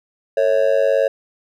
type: tone with amplitude modulation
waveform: triangle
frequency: 550 Hz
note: C#5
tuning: 14 cents flat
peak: -7 dBFS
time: 0.37-1.08 s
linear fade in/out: 5 ms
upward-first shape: sine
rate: 99.2 Hz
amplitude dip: 100%
effects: none